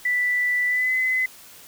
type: tone with pitch glide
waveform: sine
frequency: 1975.5 to 2029 Hz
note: B6 to B6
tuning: 0 to +46 cents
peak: -19 dBFS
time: 0.05-1.26 s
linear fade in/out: 5 ms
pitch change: +46 cents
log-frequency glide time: 0.67-0.94 s
effects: white hiss -46 dBFS RMS until 1.67 s